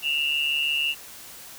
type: tone pair together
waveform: sine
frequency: 2708 / 2854 Hz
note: E7 / F7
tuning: +46 / +37 cents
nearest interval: minor second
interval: 91 cents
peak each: -24 dBFS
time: 0.02-0.95 s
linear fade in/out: 50 ms
effects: tanh soft clip ceiling -15 dBFS + white hiss -43 dBFS RMS until 1.58 s